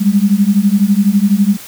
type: beating tone pair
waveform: sine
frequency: 195.5 / 207.5 Hz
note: G3 / G#3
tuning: -4 / -1 cents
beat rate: 12 Hz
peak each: -11 dBFS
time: 0-1.57 s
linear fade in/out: 20 ms
effects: white hiss -33 dBFS RMS until 1.67 s